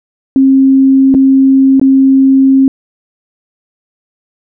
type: tone with dropouts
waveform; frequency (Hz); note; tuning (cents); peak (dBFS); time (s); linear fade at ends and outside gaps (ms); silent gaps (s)
sine; 268; C4; +42; -3; 0.36-2.68; 1; 1.142-1.148 / 1.797-1.814
effects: none